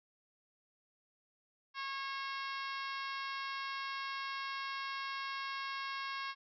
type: harmonic tone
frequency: 545 Hz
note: C#5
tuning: 29 cents flat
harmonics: 2 / 3 / 4 / 5 / 6 / 7 / 8 / 9 / 10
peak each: -41 / -45 / -47 / -49 / -51 / -52 / -53 / -54 / -55 dBFS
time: 1.74-6.35 s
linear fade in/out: 50 ms
effects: none